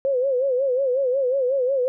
sine tone with vibrato, 523.3 Hz, C5, in tune, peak -18 dBFS, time 0.05-1.88 s, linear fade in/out 0 ms, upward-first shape sine, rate 5.5 Hz, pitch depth 110 cents each way, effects none

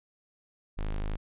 square tone, 25.96 Hz, G#0, in tune, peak -30 dBFS, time 0.77-1.17 s, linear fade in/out 20 ms, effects resampled to 8000 Hz

